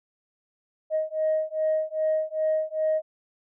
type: beating tone pair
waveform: sine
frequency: 625 / 627.5 Hz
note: D#5 / D#5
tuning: +8 / +15 cents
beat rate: 2.5 Hz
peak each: -25 dBFS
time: 0.9-3.02 s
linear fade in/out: 50 ms
effects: tanh soft clip ceiling -17 dBFS